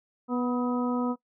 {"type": "harmonic tone with a mistuned harmonic", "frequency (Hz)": 245.8, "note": "B3", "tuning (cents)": -8, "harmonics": [1, 2, 3, 4, 5], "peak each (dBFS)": [-26, -33, -38, -37, -37], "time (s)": [0.28, 1.16], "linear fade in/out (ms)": 50, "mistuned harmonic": 5, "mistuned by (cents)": 48, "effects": ["noise-tail reverb RT60 0.1 s tail -19 dB re dry"]}